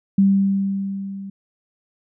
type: tone with level ramp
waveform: sine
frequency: 196 Hz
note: G3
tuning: in tune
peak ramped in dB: -10 to -30 dBFS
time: 0.18-1.3 s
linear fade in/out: 5 ms
effects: none